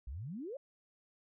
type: exponential sweep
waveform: sine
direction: up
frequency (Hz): 55 to 587.3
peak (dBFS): -40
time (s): 0.07-0.57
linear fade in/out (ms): 5
effects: none